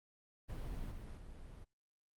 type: noise with level steps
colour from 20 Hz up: brown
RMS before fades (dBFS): -43 / -47 / -51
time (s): 0.48-1.65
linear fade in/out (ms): 20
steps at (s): 0.9 / 1.16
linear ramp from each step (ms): 20
effects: Opus 32 kbps